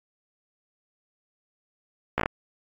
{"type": "slowing click train", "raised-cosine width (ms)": 0.5, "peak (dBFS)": -8, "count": 5, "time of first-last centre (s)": [2.18, 2.259], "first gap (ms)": 15, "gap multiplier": 1.19, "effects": ["AAC 64 kbps"]}